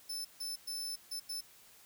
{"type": "tone bursts at uneven times", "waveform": "sawtooth", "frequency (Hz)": 5274, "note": "E8", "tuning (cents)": 0, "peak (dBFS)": -35, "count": 5, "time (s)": [[0.09, 0.25], [0.4, 0.56], [0.67, 0.96], [1.11, 1.2], [1.29, 1.41]], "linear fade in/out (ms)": 10, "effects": ["white hiss -60 dBFS RMS until 1.85 s"]}